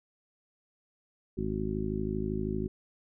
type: harmonic tone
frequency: 52.7 Hz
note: G#1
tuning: 26 cents sharp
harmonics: 1 / 2 / 3 / 4 / 5 / 6 / 7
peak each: -38 / -39 / -38 / -35 / -39 / -41 / -35 dBFS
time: 1.37-2.68 s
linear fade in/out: 10 ms
effects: none